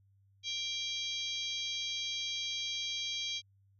harmonic tone with a mistuned harmonic, 784 Hz, G5, in tune, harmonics 3 / 4 / 5 / 6 / 7 / 8, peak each -44 / -37 / -41 / -46 / -49 / -46 dBFS, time 0.43-3.42 s, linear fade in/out 50 ms, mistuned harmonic 4, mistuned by +56 cents, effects added 98 Hz sine -64 dBFS peak until 3.79 s

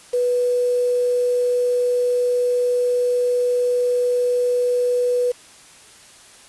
sine tone with quantisation, 491.6 Hz, B4, 8 cents flat, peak -16 dBFS, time 0.13-5.32 s, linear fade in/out 10 ms, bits 6, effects white hiss -46 dBFS RMS until 6.48 s + resampled to 24000 Hz

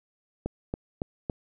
click train, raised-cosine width 2 ms, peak -16 dBFS, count 4, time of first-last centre 0.46-1.298 s, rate 3.58 Hz, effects none

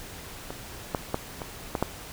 clicks, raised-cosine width 1 ms, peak -20 / -11 / -11 / -19 / -12 / -9 dBFS, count 6, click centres 0.505 / 0.948 / 1.144 / 1.418 / 1.752 / 1.826 s, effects pink hiss -42 dBFS RMS until 2.12 s

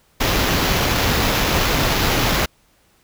pink noise with sample-and-hold, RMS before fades -18 dBFS, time 0.2-2.46 s, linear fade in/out 10 ms, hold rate 8820 Hz, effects pink hiss -58 dBFS RMS until 3.03 s

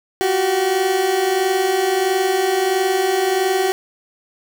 30% pulse tone pair together, 360.1 / 381.6 Hz, F#4 / G4, -47 / -47 cents, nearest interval minor second, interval 100 cents, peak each -20 / -14 dBFS, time 0.21-3.72 s, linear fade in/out 0 ms, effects none

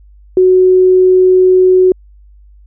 sine tone, 370 Hz, F#4, in tune, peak -4 dBFS, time 0.37-1.92 s, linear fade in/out 2 ms, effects added 50 Hz sine -38 dBFS peak until 2.66 s

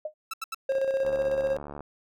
sine tone with exponential decay, 614 Hz, D#5, 23 cents flat, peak -26 dBFS, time 0.05-0.14 s, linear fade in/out 5 ms, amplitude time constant 18 ms
sawtooth tone bursts, 1318.5 Hz, E6, in tune, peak -27 dBFS, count 3, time 0.31-0.546 s, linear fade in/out 5 ms, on 26 ms, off 79 ms
triangle tone with tremolo, 538 Hz, C5, 48 cents sharp, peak -20 dBFS, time 0.69-1.57 s, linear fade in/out 5 ms, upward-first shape square, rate 16 Hz, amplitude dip 45%
click train, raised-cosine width 1 ms, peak -25 dBFS, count 56, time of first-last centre 1.05-1.807 s, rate 72.7 Hz
effects none

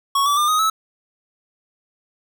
square tone with pitch steps, 1108.7 / 1153.8 / 1200.7 / 1249.5 / 1300.3 Hz, C#6 / D6 / D6 / D#6 / E6, 0 / -31 / +38 / +7 / -24 cents, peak -16 dBFS, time 0.15-0.7 s, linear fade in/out 5 ms, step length 110 ms, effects none

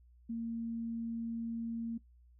sine tone, 230 Hz, A#3, 23 cents flat, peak -35 dBFS, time 0.29-1.98 s, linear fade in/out 10 ms, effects noise-tail reverb RT60 0.1 s tail -17 dB re dry + added 60 Hz sine -59 dBFS peak until 2.39 s

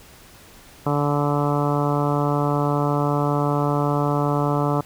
harmonic tone, 145.2 Hz, D3, 19 cents flat, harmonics 1 / 2 / 3 / 4 / 5 / 6 / 7 / 8 / 9, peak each -22 / -25 / -27 / -28 / -29 / -30 / -30 / -31 / -32 dBFS, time 0.86-4.81 s, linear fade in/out 5 ms, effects pink hiss -47 dBFS RMS until 4.85 s

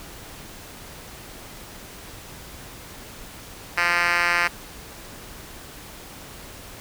5% pulse tone with band-pass filter, 173.6 Hz, F3, 10 cents flat, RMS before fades -21 dBFS, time 3.77-4.48 s, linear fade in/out 10 ms, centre 2200 Hz, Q 1.3, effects pink hiss -41 dBFS RMS until 6.8 s

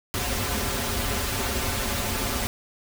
pink noise with comb filter, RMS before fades -27 dBFS, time 0.14-2.47 s, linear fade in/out 0 ms, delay 6.3 ms, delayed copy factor -0.9, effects none

